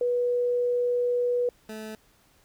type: tone pair in turn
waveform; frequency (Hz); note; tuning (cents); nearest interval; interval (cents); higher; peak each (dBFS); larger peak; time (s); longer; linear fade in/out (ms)
sine / 20% pulse; 488.1 / 217.4; B4 / A3; -20 / -21; octave + major second; 1401; first; -22 / -31; first; 0.01-1.49 / 1.69-1.95; first; 2
effects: pink hiss -62 dBFS RMS until 2.44 s